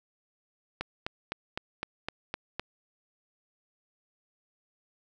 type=click train; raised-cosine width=0.3 ms; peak=-16 dBFS; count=8; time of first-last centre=0.81-2.596 s; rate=3.92 Hz; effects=none